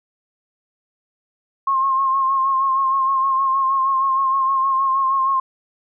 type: tone with vibrato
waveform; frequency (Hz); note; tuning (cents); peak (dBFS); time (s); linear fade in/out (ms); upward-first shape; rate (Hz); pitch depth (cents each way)
sine; 1072; C6; +42; -15; 1.67-5.4; 5; sine; 6.4; 35
effects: none